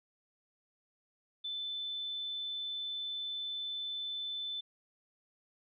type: tone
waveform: sine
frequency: 3520 Hz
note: A7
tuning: in tune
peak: -36 dBFS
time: 1.44-4.61 s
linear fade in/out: 10 ms
effects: none